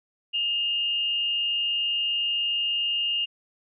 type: tone with frequency modulation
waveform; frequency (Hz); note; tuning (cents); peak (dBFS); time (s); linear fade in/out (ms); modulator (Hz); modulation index
sine; 2830; F7; +22; -23; 0.33-3.26; 20; 213; 0.26
effects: none